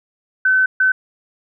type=tone bursts at uneven times; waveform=sine; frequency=1522 Hz; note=F#6; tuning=48 cents sharp; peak=-11 dBFS; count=2; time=0.45-0.66 / 0.8-0.92 s; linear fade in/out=5 ms; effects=none